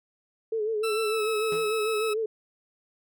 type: tone with vibrato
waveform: sine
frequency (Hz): 434.8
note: A4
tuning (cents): -21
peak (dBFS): -25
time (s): 0.52-2.26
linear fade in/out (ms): 5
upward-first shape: sine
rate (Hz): 6.7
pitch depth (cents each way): 68
type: tone with pitch glide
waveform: 20% pulse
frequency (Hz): 1331 to 1295.4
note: E6 to E6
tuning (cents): +16 to -31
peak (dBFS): -25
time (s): 0.83-2.14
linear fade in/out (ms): 10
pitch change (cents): -47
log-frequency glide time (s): 1.05-1.25
type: tone with exponential decay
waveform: sawtooth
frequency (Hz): 164.81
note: E3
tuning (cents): 0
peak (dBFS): -31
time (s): 1.52-1.81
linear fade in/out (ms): 2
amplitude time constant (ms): 61
effects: none